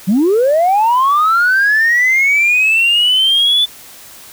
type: linear sweep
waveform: sine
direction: up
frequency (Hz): 172.8 to 3502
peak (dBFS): -7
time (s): 0.07-3.66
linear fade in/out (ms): 20
effects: tanh soft clip ceiling -6 dBFS + white hiss -37 dBFS RMS until 4.32 s